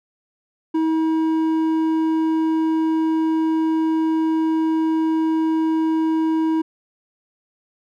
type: tone with hard clipping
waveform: sine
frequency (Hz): 320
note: D#4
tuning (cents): +49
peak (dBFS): -18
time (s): 0.74-6.62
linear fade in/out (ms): 10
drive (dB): 6
effects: none